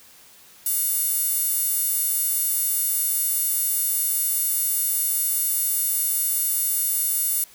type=tone with high-pass filter; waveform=sawtooth; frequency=719 Hz; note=F#5; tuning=50 cents flat; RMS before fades=-23 dBFS; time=0.66-7.44 s; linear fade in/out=2 ms; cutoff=11000 Hz; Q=1.9; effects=white hiss -50 dBFS RMS until 7.54 s